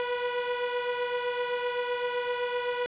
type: beating tone pair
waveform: sawtooth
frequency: 487.6 / 495.4 Hz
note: B4 / B4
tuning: -22 / +5 cents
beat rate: 7.8 Hz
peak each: -25 / -31 dBFS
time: 0-2.86 s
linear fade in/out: 0 ms
effects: resampled to 8000 Hz + 8-bit